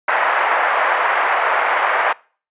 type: band-pass noise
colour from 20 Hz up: pink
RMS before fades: -17 dBFS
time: 0.08-2.13 s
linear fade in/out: 5 ms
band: 660 to 2000 Hz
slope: 24 dB/octave
effects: noise-tail reverb RT60 0.4 s tail -23 dB re dry + resampled to 8000 Hz